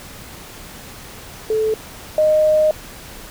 sine tone pair in turn, 436.2 / 616.9 Hz, A4 / D#5, -15 / -15 cents, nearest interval tritone, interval 600 cents, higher second, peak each -15 / -11 dBFS, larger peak second, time 1.5-1.74 / 2.18-2.71 s, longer second, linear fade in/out 2 ms, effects pink hiss -37 dBFS RMS until 3.3 s

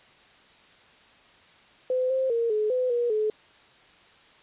sine tone with pitch steps, 510 / 525 / 464.4 / 426.6 / 506 / 478.9 / 429.2 Hz, C5 / C5 / A#4 / G#4 / B4 / A#4 / A4, -44 / +6 / -7 / +46 / +42 / +47 / -43 cents, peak -22 dBFS, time 1.9-3.3 s, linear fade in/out 2 ms, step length 200 ms, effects white hiss -55 dBFS RMS until 4.42 s + resampled to 8000 Hz

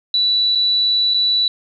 sine tone with dropouts, 3951 Hz, B7, in tune, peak -13 dBFS, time 0.14-1.48 s, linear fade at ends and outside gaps 2 ms, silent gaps 0.551-0.555 / 1.138-1.143 s, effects none

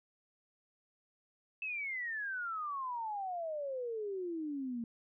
sine exponential sweep, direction down, 2644 to 227.4 Hz, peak -36 dBFS, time 1.62-4.84 s, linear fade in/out 2 ms, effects none

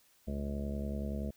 harmonic tone, 70.6 Hz, C#2, 32 cents sharp, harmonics 1 / 2 / 3 / 4 / 5 / 6 / 7 / 8 / 9, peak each -37 / -45 / -38 / -52 / -49 / -52 / -48 / -51 / -47 dBFS, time 0.27-1.31 s, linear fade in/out 10 ms, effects white hiss -67 dBFS RMS until 1.36 s

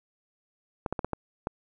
clicks, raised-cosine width 1 ms, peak -15 dBFS, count 6, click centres 0.862 / 0.926 / 0.992 / 1.046 / 1.133 / 1.471 s, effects none

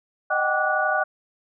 sine tone cluster, 617 / 752 / 784 / 1165 / 1466 Hz, D#5 / F#5 / G5 / D6 / F#6, -15 / +28 / 0 / -14 / -16 cents, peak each -26 / -27 / -28 / -28 / -23 dBFS, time 0.3-1.04 s, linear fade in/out 10 ms, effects none

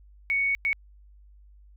sine tone bursts at uneven times, 2225 Hz, C#7, 6 cents sharp, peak -22 dBFS, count 2, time 0.3-0.55 / 0.65-0.73 s, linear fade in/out 0 ms, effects added 50 Hz sine -50 dBFS peak until 1.76 s

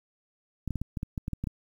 clicks, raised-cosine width 5 ms, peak -19 dBFS, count 11, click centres 0.677 / 0.707 / 0.757 / 0.816 / 0.972 / 1.031 / 1.178 / 1.281 / 1.333 / 1.44 / 1.472 s, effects 9-bit

